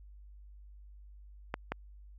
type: clicks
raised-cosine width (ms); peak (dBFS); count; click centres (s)
0.5; -18; 2; 1.541 / 1.72
effects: added 50 Hz sine -50 dBFS peak until 2.18 s